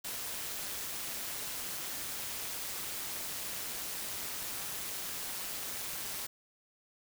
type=noise with amplitude modulation; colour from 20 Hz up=white; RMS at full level=-37 dBFS; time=0.04-6.27 s; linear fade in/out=10 ms; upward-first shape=sine; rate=199 Hz; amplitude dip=50%; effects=none